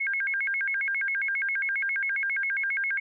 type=tone with vibrato; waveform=sine; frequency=1864.7 Hz; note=A#6; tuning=in tune; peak=-25 dBFS; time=0-3 s; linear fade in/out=10 ms; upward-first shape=square; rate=7.4 Hz; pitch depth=270 cents each way; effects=none